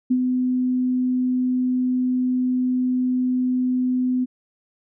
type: tone with ADSR envelope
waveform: sine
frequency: 252.8 Hz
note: B3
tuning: 41 cents sharp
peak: -14 dBFS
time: 0.1-4.26 s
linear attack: 13 ms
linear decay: 61 ms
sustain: -4 dB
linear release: 28 ms
effects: none